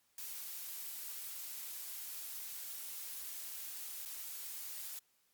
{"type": "noise with dropouts", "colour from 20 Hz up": "blue", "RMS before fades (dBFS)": -45, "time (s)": [0.18, 4.99], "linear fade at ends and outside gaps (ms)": 2, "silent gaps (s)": [4.052, 4.057], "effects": ["white hiss -75 dBFS RMS until 5.33 s", "Opus 48 kbps"]}